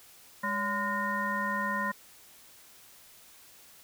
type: harmonic tone with a mistuned harmonic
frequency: 204.5 Hz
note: G#3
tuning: 26 cents flat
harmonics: 1 / 3 / 5 / 7 / 9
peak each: -36 / -40 / -32 / -38 / -33 dBFS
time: 0.43-1.92 s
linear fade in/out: 10 ms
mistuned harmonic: 3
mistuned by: -140 cents
effects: white hiss -55 dBFS RMS until 3.83 s